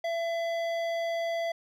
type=tone with hard clipping; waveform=sine; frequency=671 Hz; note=E5; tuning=31 cents sharp; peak=-30 dBFS; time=0.04-1.52 s; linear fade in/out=5 ms; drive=12 dB; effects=none